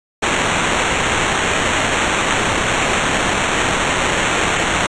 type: noise with sample-and-hold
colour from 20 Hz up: violet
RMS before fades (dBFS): -17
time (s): 0.22-4.87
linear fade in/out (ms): 10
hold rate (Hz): 4900
effects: resampled to 22050 Hz